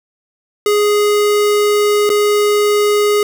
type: tone with dropouts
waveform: square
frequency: 415.3 Hz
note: G#4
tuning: in tune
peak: -11 dBFS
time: 0.66-3.23 s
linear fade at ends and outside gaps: 2 ms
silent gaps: 2.093-2.1 s
effects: none